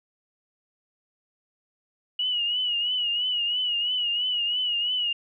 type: tone with vibrato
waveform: sine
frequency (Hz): 2913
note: F#7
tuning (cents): -28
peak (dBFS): -23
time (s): 2.19-5.13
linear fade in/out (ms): 5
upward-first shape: triangle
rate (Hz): 3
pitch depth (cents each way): 76
effects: none